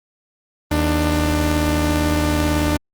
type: tone pair together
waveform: sawtooth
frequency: 78.88 / 297.5 Hz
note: D#2 / D4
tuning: +24 / +22 cents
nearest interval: octave + major seventh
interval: 2298 cents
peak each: -15 / -15 dBFS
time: 0.71-2.77 s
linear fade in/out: 5 ms
effects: Opus 24 kbps